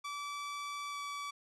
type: tone with pitch glide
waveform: sawtooth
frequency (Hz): 1155 to 1147.7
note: D6 to D6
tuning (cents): -29 to -40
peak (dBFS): -35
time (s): 0.04-1.31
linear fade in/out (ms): 10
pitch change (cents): -11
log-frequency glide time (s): 0.91-0.96
effects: low-pass 8000 Hz 12 dB/octave